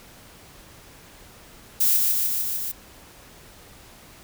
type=noise with echo; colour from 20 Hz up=violet; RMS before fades=-19 dBFS; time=1.8-1.97 s; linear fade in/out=10 ms; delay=150 ms; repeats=5; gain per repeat=-2 dB; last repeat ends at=2.72 s; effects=pink hiss -48 dBFS RMS until 4.23 s